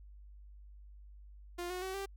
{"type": "tone with pitch steps", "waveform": "sawtooth", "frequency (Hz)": [350.8, 364.2, 378.2, 392.6], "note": ["F4", "F#4", "F#4", "G4"], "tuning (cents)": [8, -27, 38, 3], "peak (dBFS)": -34, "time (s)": [1.58, 2.06], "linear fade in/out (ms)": 10, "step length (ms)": 120, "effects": ["added 50 Hz sine -51 dBFS peak until 2.16 s"]}